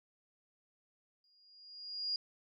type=tone with exponential growth; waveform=sine; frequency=4849 Hz; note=D#8; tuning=45 cents flat; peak=-31 dBFS; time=1.24-2.16 s; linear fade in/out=2 ms; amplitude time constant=200 ms; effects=none